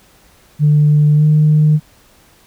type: tone with pitch glide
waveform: sine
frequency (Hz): 149.1 to 152.5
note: D3 to D#3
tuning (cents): +27 to -34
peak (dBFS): -6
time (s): 0.59-1.8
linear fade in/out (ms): 50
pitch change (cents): +39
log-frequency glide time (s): 1.14-1.25
effects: tanh soft clip ceiling -3 dBFS + pink hiss -49 dBFS RMS until 2.46 s